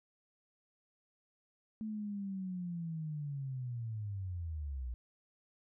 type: linear sweep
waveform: sine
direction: down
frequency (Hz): 220 to 58.27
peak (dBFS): -37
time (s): 1.81-4.94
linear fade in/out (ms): 0
effects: none